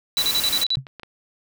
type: noise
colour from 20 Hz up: white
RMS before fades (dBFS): -26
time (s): 0.17-0.64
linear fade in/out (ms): 5
type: tone bursts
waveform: sine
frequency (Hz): 3951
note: B7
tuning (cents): 0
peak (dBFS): -18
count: 7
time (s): 0.17-0.755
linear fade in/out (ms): 0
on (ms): 51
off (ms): 38
type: clicks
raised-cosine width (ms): 0.3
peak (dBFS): -22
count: 4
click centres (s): 0.751 / 0.868 / 0.997 / 1.033
type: tone with exponential decay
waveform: sine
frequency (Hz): 132.5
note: C3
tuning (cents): +22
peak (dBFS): -19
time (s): 0.77-0.87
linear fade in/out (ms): 0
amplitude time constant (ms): 21
effects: none